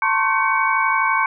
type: tone cluster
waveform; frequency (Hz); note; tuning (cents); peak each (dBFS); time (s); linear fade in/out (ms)
sine; 897 / 1056 / 1108 / 1536 / 2246; A5 / C6 / C#6 / G6 / C#7; +33 / +16 / -1 / -36 / +22; -22; 0.02-1.26; 2
effects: none